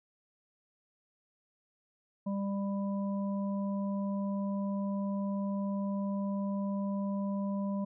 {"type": "harmonic tone", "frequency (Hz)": 198.5, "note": "G3", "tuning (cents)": 22, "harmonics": [1, 3, 5], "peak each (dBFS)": [-31, -41, -45], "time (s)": [2.26, 7.85], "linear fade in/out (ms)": 10, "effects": []}